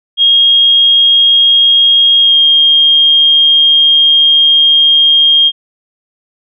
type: tone with pitch glide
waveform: sine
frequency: 3257 to 3227 Hz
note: G#7 to G7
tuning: -34 to +50 cents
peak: -4 dBFS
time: 0.17-5.52 s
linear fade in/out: 50 ms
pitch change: -16 cents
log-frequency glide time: 2.21-2.35 s
effects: none